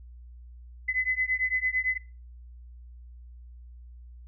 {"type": "beating tone pair", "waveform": "sine", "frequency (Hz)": [2018, 2026.9], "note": ["B6", "B6"], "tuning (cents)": [37, 44], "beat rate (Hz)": 8.9, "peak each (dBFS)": -28, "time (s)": [0.88, 1.98], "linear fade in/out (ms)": 10, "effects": ["noise-tail reverb RT60 0.3 s tail -18 dB re dry", "added 60 Hz sine -44 dBFS peak until 4.27 s"]}